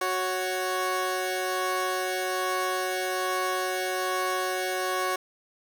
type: tone pair together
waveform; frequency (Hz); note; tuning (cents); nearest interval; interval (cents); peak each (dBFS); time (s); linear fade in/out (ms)
15% pulse; 370 / 554.4; F#4 / C#5; 0 / 0; perfect fifth; 700; -22 / -24; 0.01-5.16; 5
effects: none